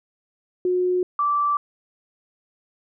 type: tone pair in turn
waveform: sine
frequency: 362.7 / 1165.6 Hz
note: F#4 / D6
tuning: -34 / -13 cents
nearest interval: octave + minor sixth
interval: 2021 cents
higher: second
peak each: -18 dBFS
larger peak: neither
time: 0.65-1.03 / 1.19-1.57 s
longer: neither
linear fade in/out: 2 ms
effects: none

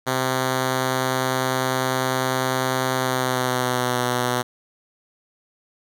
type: tone with pitch glide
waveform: 5% pulse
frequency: 130 to 123.99 Hz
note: C3 to B2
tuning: -11 to +7 cents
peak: -9 dBFS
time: 0.06-4.43 s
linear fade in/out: 20 ms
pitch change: -82 cents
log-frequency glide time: 2.94-4.01 s
effects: none

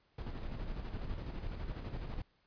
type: noise with tremolo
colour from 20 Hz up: brown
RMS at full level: -39 dBFS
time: 0.18-2.22 s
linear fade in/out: 5 ms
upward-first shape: square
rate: 12 Hz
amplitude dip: 40%
effects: pink hiss -73 dBFS RMS until 2.46 s + resampled to 11025 Hz

